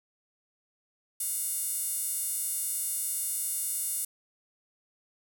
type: tone with high-pass filter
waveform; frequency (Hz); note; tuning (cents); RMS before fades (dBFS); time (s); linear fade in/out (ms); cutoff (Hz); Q
sawtooth; 717; F5; +45; -32; 1.2-4.05; 5; 9900; 2.6
effects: none